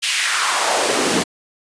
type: noise with high-pass filter sweep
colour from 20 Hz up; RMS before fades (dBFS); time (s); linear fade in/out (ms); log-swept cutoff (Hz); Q
pink; -18; 0.02-1.24; 20; 3000 to 210; 2.1
effects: resampled to 22050 Hz